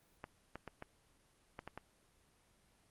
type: clicks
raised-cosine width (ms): 0.5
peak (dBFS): -29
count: 7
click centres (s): 0.241 / 0.556 / 0.677 / 0.824 / 1.591 / 1.676 / 1.776
effects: pink hiss -71 dBFS RMS until 2.9 s + Opus 24 kbps